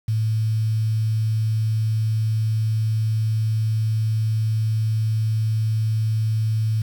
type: tone with quantisation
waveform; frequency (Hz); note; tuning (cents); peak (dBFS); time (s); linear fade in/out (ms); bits
sine; 110; A2; 0; -18; 0.08-6.82; 5; 7
effects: none